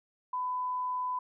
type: tone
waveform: sine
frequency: 1002 Hz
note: B5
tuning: 25 cents sharp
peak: -30 dBFS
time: 0.33-1.19 s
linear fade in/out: 5 ms
effects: none